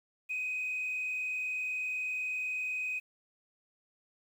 sine tone with frequency modulation, 2512 Hz, D#7, 16 cents sharp, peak -31 dBFS, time 0.29-3 s, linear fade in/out 20 ms, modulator 40 Hz, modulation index 1.1, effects tanh soft clip ceiling -28 dBFS + 10-bit

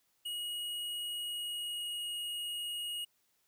square tone with pitch glide, 2895 to 2878 Hz, F#7 to F#7, -38 to -49 cents, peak -37 dBFS, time 0.25-3.05 s, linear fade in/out 10 ms, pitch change -11 cents, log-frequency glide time 1.11-2.24 s, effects white hiss -75 dBFS RMS until 3.47 s

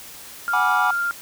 sine tone with vibrato, 1396.9 Hz, F6, in tune, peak -20 dBFS, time 0.48-1.11 s, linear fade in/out 0 ms, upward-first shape sine, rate 16 Hz, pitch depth 8 cents each way
triangle chord, G# half-diminished seventh, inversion third, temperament equal with one note detuned, 740 / 830.6 / 972.5 / 1174.7 Hz, F#5 / G#5 / B5 / D6, 0 / 0 / -27 / 0 cents, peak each -22 dBFS, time 0.53-0.91 s, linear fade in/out 5 ms
effects white hiss -40 dBFS RMS until 1.21 s

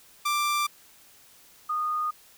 sawtooth / sine tone pair in turn, 1180 / 1230.4 Hz, D6 / D#6, +8 / -20 cents, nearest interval minor second, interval 72 cents, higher second, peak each -20 / -25 dBFS, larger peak first, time 0.25-0.67 / 1.69-2.11 s, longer neither, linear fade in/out 10 ms, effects white hiss -55 dBFS RMS until 2.37 s

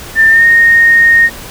sine tone with pitch glide, 1789 to 1853.2 Hz, A6 to A#6, +28 to -11 cents, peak -3 dBFS, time 0.15-1.3 s, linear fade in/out 50 ms, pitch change +61 cents, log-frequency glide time 0.29-0.45 s, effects pink hiss -28 dBFS RMS until 1.5 s

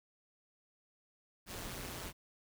pink noise with amplitude modulation, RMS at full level -41 dBFS, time 1.46-2.13 s, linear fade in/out 50 ms, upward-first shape sine, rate 180 Hz, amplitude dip 70%, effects none

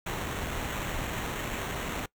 pink noise with sample-and-hold, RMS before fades -34 dBFS, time 0.06-2.06 s, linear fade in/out 5 ms, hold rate 4900 Hz, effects noise-tail reverb RT60 0.1 s tail -22 dB re dry

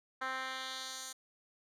10% pulse tone with band-pass filter sweep, 261.6 Hz, C4, in tune, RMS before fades -41 dBFS, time 0.21-1.13 s, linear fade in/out 10 ms, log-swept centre 1500 to 7600 Hz, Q 1.4, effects none

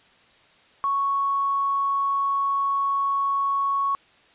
triangle tone with tanh clipping, 1108.7 Hz, C#6, in tune, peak -20 dBFS, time 0.84-3.95 s, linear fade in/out 0 ms, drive 2 dB, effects white hiss -56 dBFS RMS until 4.34 s + resampled to 8000 Hz

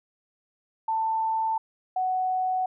sine tone pair in turn, 889 / 743.5 Hz, A5 / F#5, +18 / +8 cents, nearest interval minor third, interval 310 cents, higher first, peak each -23 / -23 dBFS, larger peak neither, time 0.88-1.58 / 1.96-2.66 s, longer neither, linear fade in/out 5 ms, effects none

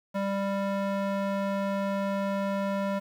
square tone with band-pass filter, 197.5 Hz, G3, 13 cents sharp, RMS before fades -29 dBFS, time 0.14-3 s, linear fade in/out 20 ms, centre 690 Hz, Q 0.77, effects 9-bit

